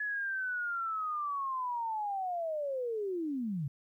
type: linear sweep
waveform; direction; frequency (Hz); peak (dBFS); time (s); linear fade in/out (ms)
sine; down; 1707 to 130.3; -32; 0-3.68; 5
effects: 12-bit